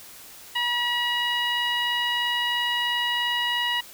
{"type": "tone with low-pass filter", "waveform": "15% pulse", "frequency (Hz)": 963, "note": "B5", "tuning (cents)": -44, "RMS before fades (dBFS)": -25, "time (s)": [0.55, 3.81], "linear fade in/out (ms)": 10, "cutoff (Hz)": 2900, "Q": 2.3, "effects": ["white hiss -45 dBFS RMS until 3.93 s"]}